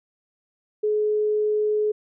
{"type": "tone", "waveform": "sine", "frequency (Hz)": 424, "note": "G#4", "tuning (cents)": 36, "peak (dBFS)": -19, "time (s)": [0.83, 1.92], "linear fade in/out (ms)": 10, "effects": []}